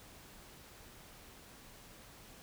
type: silence
effects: pink hiss -56 dBFS RMS until 2.42 s

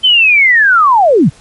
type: linear sweep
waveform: sine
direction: down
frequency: 3117 to 103.83 Hz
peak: -4 dBFS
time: 0.03-1.3 s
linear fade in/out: 20 ms
effects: pink hiss -42 dBFS RMS until 1.4 s + MP3 48 kbps

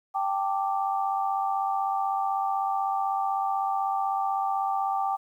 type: chord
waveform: sine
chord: G suspended second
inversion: none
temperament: equal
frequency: 784 / 880 / 1174.7 Hz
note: G5 / A5 / D6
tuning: 0 / 0 / 0 cents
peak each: -26 / -32 / -31 dBFS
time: 0.14-5.17 s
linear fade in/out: 20 ms
effects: 10-bit

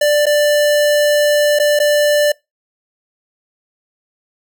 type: tone with dropouts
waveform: square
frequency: 590 Hz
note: D5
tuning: 8 cents sharp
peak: -11 dBFS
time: 0.01-2.32 s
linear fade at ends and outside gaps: 5 ms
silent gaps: 0.257-0.265 / 1.589-1.597 / 1.791-1.799 s
effects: noise-tail reverb RT60 0.2 s tail -24 dB re dry

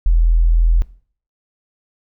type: tone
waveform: sine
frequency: 41.51 Hz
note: E1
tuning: 13 cents sharp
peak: -9 dBFS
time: 0.06-0.82 s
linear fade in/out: 0 ms
effects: noise-tail reverb RT60 0.5 s tail -20 dB re dry

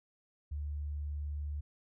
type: tone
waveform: sine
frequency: 73.4 Hz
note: D2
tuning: in tune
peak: -35 dBFS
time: 0.51-1.61 s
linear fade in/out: 10 ms
effects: none

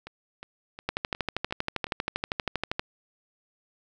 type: two click trains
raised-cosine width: 0.3 ms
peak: -11 / -24 dBFS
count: 25 / 6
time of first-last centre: 0.89-2.795 / 0.07-1.869 s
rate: 12.6 / 2.78 Hz
effects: none

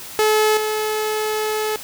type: tone with level steps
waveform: sawtooth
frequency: 430 Hz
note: A4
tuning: 40 cents flat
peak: -10 / -16 dBFS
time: 0.19-1.76 s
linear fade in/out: 0 ms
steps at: 0.57 s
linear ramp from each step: 2 ms
effects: white hiss -35 dBFS RMS until 1.83 s

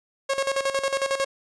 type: tone with tremolo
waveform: sawtooth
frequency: 545 Hz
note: C#5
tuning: 29 cents flat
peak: -17 dBFS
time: 0.29-1.25 s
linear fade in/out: 10 ms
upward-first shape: square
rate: 11 Hz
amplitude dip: 70%
effects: resampled to 22050 Hz

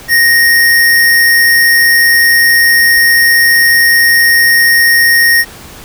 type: tone with sample-and-hold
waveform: sine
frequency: 1864.7 Hz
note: A#6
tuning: in tune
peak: -4 dBFS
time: 0.08-5.45 s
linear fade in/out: 50 ms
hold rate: 7350 Hz
effects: pink hiss -32 dBFS RMS until 5.84 s

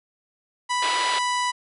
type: harmonic tone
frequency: 987.8 Hz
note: B5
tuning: in tune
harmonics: 1 / 2 / 3 / 4 / 5 / 6 / 7 / 8 / 9 / 10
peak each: -23 / -29 / -33 / -35 / -37 / -39 / -40 / -41 / -42 / -43 dBFS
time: 0.69-1.52 s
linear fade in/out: 20 ms
type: band-pass noise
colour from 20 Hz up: white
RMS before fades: -29 dBFS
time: 0.82-1.19 s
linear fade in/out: 5 ms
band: 320 to 4500 Hz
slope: 48 dB/octave
effects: none

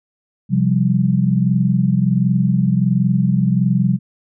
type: chord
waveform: sine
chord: C suspended fourth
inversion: none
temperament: equal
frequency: 130.81 / 174.61 / 196 Hz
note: C3 / F3 / G3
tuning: 0 / 0 / 0 cents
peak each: -17 dBFS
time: 0.49-3.99 s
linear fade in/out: 50 ms
effects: none

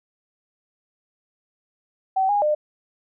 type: tone with pitch steps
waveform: sine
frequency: 764 / 820 / 603 Hz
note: G5 / G#5 / D5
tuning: -45 / -22 / +46 cents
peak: -17 dBFS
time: 2.16-2.55 s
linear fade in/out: 10 ms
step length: 130 ms
effects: none

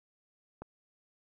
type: click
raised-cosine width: 1 ms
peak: -28 dBFS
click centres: 0.62 s
effects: none

